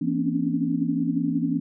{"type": "tone cluster", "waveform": "sine", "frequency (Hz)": [167.7, 233, 261.3, 276, 287.1], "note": ["E3", "A#3", "C4", "C#4", "D4"], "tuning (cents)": [30, -1, -2, -7, -39], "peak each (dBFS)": -28, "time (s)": [0.01, 1.6], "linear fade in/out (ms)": 10, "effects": []}